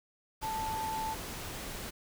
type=tone in noise; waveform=sine; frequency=880 Hz; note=A5; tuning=in tune; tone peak=-33 dBFS; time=0.42-1.15 s; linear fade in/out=20 ms; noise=pink; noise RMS=-41 dBFS; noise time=0.41-1.91 s; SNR=+5 dB; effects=none